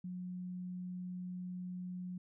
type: tone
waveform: sine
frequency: 181 Hz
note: F#3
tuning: 38 cents flat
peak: -40 dBFS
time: 0.04-2.18 s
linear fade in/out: 5 ms
effects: none